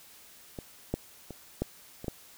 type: clicks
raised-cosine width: 2 ms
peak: -24 / -15 / -27 / -15 / -26 / -18 dBFS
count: 6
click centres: 0.588 / 0.94 / 1.307 / 1.62 / 2.044 / 2.082 s
effects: white hiss -54 dBFS RMS until 2.37 s